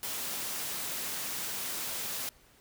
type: high-pass noise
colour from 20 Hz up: white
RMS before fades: -36 dBFS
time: 0.03-2.29 s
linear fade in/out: 0 ms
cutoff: 110 Hz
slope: 24 dB/octave
effects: pink hiss -61 dBFS RMS until 2.6 s